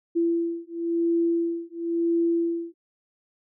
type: beating tone pair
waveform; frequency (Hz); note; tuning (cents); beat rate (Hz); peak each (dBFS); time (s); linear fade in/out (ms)
sine; 336.5 / 337.47; E4 / E4; +36 / +41; 0.97; -25; 0.15-2.74; 20
effects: none